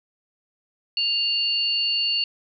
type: tone pair together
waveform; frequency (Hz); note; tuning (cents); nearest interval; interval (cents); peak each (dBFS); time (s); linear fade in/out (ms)
sine; 2800 / 4445; F7 / C#8; +4 / +4; minor sixth; 800; -23; 0.97-2.24; 2
effects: none